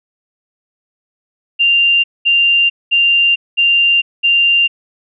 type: tone bursts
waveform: sine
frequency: 2786 Hz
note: F7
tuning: 5 cents flat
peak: -8 dBFS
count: 5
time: 1.59-4.68 s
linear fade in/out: 20 ms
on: 450 ms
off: 210 ms
effects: none